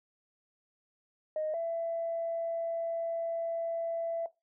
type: tone pair in turn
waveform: sine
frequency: 620 / 667.3 Hz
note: D#5 / E5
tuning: -6 / +21 cents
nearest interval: minor second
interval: 127 cents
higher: second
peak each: -29 / -30 dBFS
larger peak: first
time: 1.36-1.54 / 1.54-4.26 s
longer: second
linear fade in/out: 2 ms
effects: noise-tail reverb RT60 0.2 s tail -17 dB re dry + tanh soft clip ceiling -25 dBFS